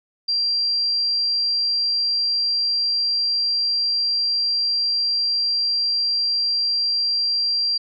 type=tone; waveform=sine; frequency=4737 Hz; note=D8; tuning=14 cents sharp; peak=-18 dBFS; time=0.28-7.78 s; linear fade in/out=10 ms; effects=none